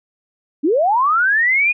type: linear sweep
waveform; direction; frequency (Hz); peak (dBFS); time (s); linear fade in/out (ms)
sine; up; 261.6 to 2489; -12; 0.63-1.73; 20
effects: none